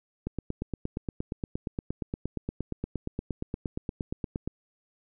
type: click train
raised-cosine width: 3 ms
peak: -18 dBFS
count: 37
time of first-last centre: 0.27-4.476 s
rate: 8.56 Hz
effects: none